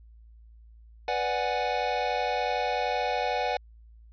square chord, G# half-diminished seventh, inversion first, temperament equal, 493.9 / 587.3 / 740 / 830.6 Hz, B4 / D5 / F#5 / G#5, 0 / 0 / 0 / 0 cents, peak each -33 / -34 / -30 / -33 dBFS, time 1.08-3.57 s, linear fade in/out 2 ms, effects added 56 Hz sine -49 dBFS peak until 4.12 s + resampled to 11025 Hz

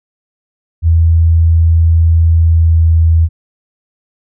sine tone with pitch glide, 82.41 to 81.84 Hz, E2 to E2, 0 to -12 cents, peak -5 dBFS, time 0.82-3.29 s, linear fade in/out 50 ms, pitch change -12 cents, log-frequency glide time 2.39-2.86 s, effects none

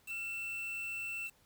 triangle tone with quantisation, 2676 Hz, E7, 25 cents sharp, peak -36 dBFS, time 0.06-1.31 s, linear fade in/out 50 ms, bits 8, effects pink hiss -68 dBFS RMS until 1.45 s

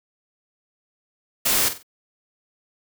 white noise with echo, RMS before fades -20 dBFS, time 1.45-1.69 s, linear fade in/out 10 ms, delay 47 ms, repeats 3, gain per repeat -10 dB, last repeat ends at 1.831 s, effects none

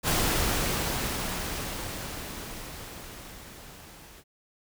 pink noise with level ramp, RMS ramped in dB -24 to -50 dBFS, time 0.03-4.24 s, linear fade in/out 50 ms, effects none

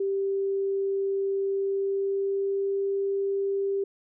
sine tone with pitch glide, 392 to 394.5 Hz, G4 to G4, 0 to +11 cents, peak -24 dBFS, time 0-3.84 s, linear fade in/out 5 ms, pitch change +11 cents, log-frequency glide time 1.44-2.83 s, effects none

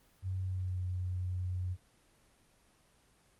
sine tone with pitch glide, 93.7 to 90.98 Hz, F#2 to F#2, +22 to -29 cents, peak -33 dBFS, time 0.22-1.77 s, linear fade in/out 50 ms, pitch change -51 cents, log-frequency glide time 0.41-0.82 s, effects pink hiss -67 dBFS RMS until 3.39 s + Opus 24 kbps

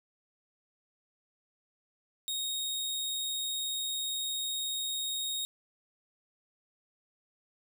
sawtooth tone, 3737 Hz, A#7, 4 cents sharp, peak -29 dBFS, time 2.28-5.45 s, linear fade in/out 0 ms, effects none

